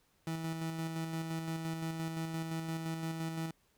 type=tone with tremolo; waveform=30% pulse; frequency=162.6 Hz; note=E3; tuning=23 cents flat; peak=-32 dBFS; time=0.27-3.51 s; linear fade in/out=2 ms; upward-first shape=square; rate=5.8 Hz; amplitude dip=35%; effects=pink hiss -72 dBFS RMS until 3.77 s